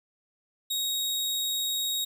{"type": "tone", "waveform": "sawtooth", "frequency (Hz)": 3772, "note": "A#7", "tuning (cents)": 20, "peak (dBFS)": -24, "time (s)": [0.7, 2.05], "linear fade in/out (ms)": 10, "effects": ["11-bit"]}